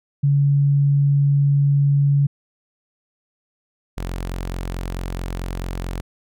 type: tone pair in turn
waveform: sine / sawtooth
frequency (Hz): 141.5 / 44.57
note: C#3 / F1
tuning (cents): +36 / +36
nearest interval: octave + minor sixth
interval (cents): 2000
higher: first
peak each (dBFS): -13 / -21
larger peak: first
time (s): 0.23-2.27 / 3.97-6.01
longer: neither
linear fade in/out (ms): 10
effects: none